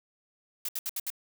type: noise bursts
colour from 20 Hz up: blue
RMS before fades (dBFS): -33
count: 5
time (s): 0.65-1.102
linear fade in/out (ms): 2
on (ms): 36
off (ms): 68
effects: none